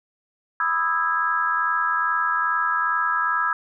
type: chord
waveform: sine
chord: E major seventh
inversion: second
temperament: just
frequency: 988.9 / 1236.1 / 1318.5 / 1648.1 Hz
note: B5 / D#6 / E6 / G#6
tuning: +2 / -12 / 0 / -14 cents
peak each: -27 / -28 / -23 / -24 dBFS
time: 0.6-3.53 s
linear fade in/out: 2 ms
effects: none